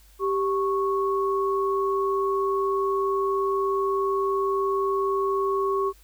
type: tone pair together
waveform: sine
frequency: 391.5 / 1104 Hz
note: G4 / C#6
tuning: -2 / -7 cents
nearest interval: octave + tritone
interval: 1795 cents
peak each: -23 / -26 dBFS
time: 0.19-5.93 s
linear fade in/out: 50 ms
effects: added 50 Hz sine -52 dBFS peak until 6.03 s + white hiss -58 dBFS RMS until 6.03 s